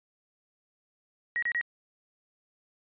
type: tone bursts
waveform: sine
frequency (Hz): 1900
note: A#6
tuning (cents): +33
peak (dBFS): -26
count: 3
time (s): 1.36-1.612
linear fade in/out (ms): 0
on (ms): 64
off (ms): 30
effects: resampled to 8000 Hz